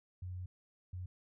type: tone bursts at uneven times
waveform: sine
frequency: 90.9 Hz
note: F#2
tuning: 30 cents flat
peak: -40 dBFS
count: 2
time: 0.22-0.46 / 0.93-1.06 s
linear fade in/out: 5 ms
effects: none